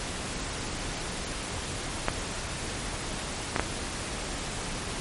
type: clicks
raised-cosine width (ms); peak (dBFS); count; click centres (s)
0.5; -8; 3; 2.084 / 3.562 / 3.596
effects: pink hiss -34 dBFS RMS until 5 s + MP3 48 kbps